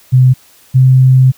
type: tone pair in turn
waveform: sine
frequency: 128.4 / 130.04 Hz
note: C3 / C3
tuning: -32 / -10 cents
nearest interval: unison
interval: 22 cents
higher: second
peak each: -3 dBFS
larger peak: neither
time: 0.12-0.34 / 0.74-1.32 s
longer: second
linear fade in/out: 20 ms
effects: white hiss -45 dBFS RMS until 1.37 s